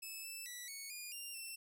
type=tone with pitch steps; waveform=10% pulse; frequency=2606 / 2643 / 1958 / 2218 / 2433 / 2789 / 2691 Hz; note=E7 / E7 / B6 / C#7 / D#7 / F7 / E7; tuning=-20 / +4 / -15 / 0 / -39 / -3 / +35 cents; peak=-37 dBFS; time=0.02-1.56 s; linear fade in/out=10 ms; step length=220 ms; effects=none